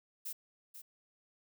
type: noise with echo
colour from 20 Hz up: violet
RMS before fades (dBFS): -41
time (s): 0.25-0.33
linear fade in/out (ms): 10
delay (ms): 490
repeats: 1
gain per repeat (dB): -9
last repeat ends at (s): 0.82
effects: none